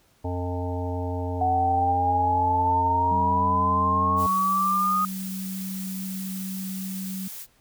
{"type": "harmonic tone", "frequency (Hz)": 89.4, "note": "F2", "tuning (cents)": 41, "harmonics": [1, 3, 5, 7, 9, 10], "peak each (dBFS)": [-28, -33, -35, -36, -38, -38], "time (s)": [0.24, 4.27], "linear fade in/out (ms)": 10}
{"type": "exponential sweep", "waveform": "sine", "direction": "up", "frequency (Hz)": [740, 1244.5], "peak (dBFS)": -20, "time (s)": [1.41, 5.05], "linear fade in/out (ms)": 2}
{"type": "tone", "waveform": "sine", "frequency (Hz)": 190, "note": "F#3", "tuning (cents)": 46, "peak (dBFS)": -30, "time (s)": [3.11, 7.28], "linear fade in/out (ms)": 5}
{"type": "noise", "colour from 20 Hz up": "blue", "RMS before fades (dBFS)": -38, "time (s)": [4.16, 7.47], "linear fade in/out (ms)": 50}
{"effects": ["pink hiss -62 dBFS RMS until 7.6 s"]}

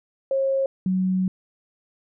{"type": "tone pair in turn", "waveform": "sine", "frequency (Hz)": [540, 186.34], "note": ["C#5", "F#3"], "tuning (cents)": [-45, 13], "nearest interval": "octave + tritone", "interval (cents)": 1842, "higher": "first", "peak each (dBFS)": -19, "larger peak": "neither", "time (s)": [[0.31, 0.66], [0.86, 1.28]], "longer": "second", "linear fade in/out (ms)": 2, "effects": []}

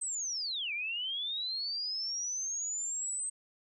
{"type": "linear two-way sweep", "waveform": "sine", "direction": "down then up", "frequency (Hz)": [8300, 2300, 8300], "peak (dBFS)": -33, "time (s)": [0.01, 3.3], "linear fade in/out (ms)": 10, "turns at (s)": 0.73, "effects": []}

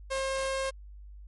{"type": "tone", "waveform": "sawtooth", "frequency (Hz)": 535, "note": "C5", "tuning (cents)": 38, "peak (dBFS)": -25, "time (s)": [0.1, 0.71], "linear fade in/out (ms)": 20, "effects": ["added 50 Hz sine -44 dBFS peak until 1.27 s", "MP3 48 kbps"]}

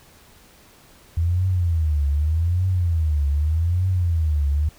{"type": "tone with vibrato", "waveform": "sine", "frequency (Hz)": 81.4, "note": "E2", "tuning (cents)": -21, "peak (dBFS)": -17, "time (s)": [1.17, 4.69], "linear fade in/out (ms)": 5, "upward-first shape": "triangle", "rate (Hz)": 0.83, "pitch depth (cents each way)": 260, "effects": ["pink hiss -51 dBFS RMS until 4.78 s"]}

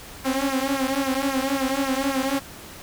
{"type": "tone with flanger", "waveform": "sawtooth", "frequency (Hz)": 269.5, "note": "C#4", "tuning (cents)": -49, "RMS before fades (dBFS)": -24, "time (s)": [0.24, 2.4], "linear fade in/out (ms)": 20, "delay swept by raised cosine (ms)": [0.23, 4.53], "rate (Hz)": 3.7, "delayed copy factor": -0.95, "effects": ["pink hiss -41 dBFS RMS until 2.82 s"]}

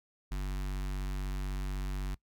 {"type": "tone with notch filter", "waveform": "square", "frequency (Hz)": 48.04, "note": "G1", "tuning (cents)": -34, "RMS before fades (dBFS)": -35, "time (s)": [0.31, 2.15], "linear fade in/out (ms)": 10, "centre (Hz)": 530, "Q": 1.2, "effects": ["noise-tail reverb RT60 0.1 s tail -21 dB re dry"]}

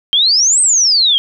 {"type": "exponential two-way sweep", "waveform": "sine", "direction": "up then down", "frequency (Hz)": [3136, 8430, 3136], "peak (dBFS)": -8, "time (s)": [0.13, 1.18], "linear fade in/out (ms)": 0, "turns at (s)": 0.61, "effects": []}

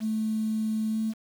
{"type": "tone with pitch glide", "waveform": "triangle", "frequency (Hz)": [218.2, 220.1], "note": ["A3", "A3"], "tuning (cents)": [-14, 1], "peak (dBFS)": -21, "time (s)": [0, 1.14], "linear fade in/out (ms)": 50, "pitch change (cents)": 15, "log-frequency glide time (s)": [0.89, 0.98], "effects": ["tanh soft clip ceiling -23 dBFS", "8-bit"]}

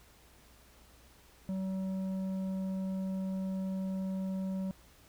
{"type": "tone with tanh clipping", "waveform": "triangle", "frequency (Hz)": 189.9, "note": "F#3", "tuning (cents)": 45, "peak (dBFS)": -34, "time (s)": [1.49, 4.71], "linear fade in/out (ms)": 0, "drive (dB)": 12, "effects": ["added 60 Hz sine -63 dBFS peak until 5.08 s", "pink hiss -61 dBFS RMS until 5.08 s"]}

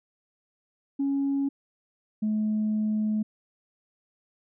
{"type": "tone pair in turn", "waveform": "sine", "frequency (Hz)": [277.2, 214.4], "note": ["C#4", "A3"], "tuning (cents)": [0, -45], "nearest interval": "major third", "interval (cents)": 445, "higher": "first", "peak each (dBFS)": -22, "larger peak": "neither", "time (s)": [[0.99, 1.49], [2.22, 3.23]], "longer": "second", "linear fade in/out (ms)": 10, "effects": ["tanh soft clip ceiling -20 dBFS"]}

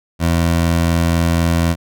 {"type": "tone", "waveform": "20% pulse", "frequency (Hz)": 84, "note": "E2", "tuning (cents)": 33, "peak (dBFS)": -8, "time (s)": [0.19, 1.76], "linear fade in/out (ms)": 50, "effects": []}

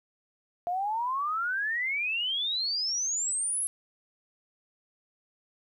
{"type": "exponential sweep", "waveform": "sine", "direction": "up", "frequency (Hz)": [688, 11060], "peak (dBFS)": -27, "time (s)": [0.67, 3.67], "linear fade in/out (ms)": 0, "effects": ["11-bit"]}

